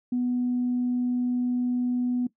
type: tone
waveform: sine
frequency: 246.9 Hz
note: B3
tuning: in tune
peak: -22 dBFS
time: 0.12-2.27 s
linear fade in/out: 5 ms
effects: noise-tail reverb RT60 0.1 s tail -18 dB re dry + tanh soft clip ceiling -18 dBFS